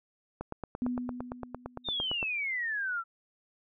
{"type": "click train", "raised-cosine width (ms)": 1, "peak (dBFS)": -22, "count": 17, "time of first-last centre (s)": [0.41, 2.228], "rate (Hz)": 8.8}
{"type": "tone with exponential decay", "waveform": "sine", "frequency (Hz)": 246.9, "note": "B3", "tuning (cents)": 0, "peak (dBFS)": -27, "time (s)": [0.82, 2.11], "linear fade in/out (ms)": 0, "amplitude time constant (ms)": 280}
{"type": "exponential sweep", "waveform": "sine", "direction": "down", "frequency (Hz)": [3729, 1324], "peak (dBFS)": -30, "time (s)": [1.84, 3.04], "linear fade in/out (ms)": 50}
{"effects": []}